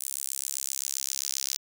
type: tone with high-pass filter sweep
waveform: sawtooth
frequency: 67.6 Hz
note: C#2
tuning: 43 cents flat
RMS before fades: -33 dBFS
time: 0-1.57 s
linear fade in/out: 10 ms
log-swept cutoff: 9000 to 5500 Hz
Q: 2
effects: none